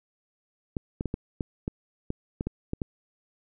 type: clicks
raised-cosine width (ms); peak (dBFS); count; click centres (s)
3; -16; 11; 0.768 / 1.009 / 1.057 / 1.141 / 1.408 / 1.679 / 2.104 / 2.409 / 2.47 / 2.734 / 2.818
effects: none